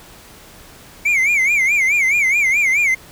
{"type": "tone with vibrato", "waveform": "triangle", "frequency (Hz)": 2233, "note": "C#7", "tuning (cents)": 12, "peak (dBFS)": -11, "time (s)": [1.05, 2.95], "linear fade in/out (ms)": 10, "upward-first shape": "sine", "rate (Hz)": 4.7, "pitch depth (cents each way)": 150, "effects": ["pink hiss -42 dBFS RMS until 3.11 s"]}